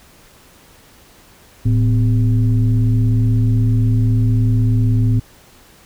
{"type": "tone with frequency modulation", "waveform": "sine", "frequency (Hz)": 111.3, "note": "A2", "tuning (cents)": 20, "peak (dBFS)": -11, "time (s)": [1.65, 5.2], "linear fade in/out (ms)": 10, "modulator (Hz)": 143, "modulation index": 0.63, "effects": ["pink hiss -47 dBFS RMS until 5.85 s"]}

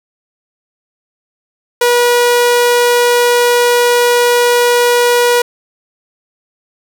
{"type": "tone", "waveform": "sawtooth", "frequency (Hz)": 483.4, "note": "B4", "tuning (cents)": -37, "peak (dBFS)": -4, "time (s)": [1.81, 5.42], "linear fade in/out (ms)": 5, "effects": []}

